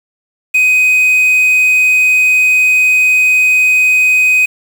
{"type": "tone with quantisation", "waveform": "triangle", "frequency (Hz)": 2508, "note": "D#7", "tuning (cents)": 13, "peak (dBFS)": -5, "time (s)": [0.54, 4.46], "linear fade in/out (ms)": 10, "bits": 5, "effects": []}